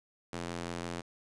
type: tone with high-pass filter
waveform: square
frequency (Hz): 43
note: F1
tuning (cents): -26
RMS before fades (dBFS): -39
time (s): 0.32-1.02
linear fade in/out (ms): 20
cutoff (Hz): 190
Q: 0.63
effects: resampled to 22050 Hz + 10-bit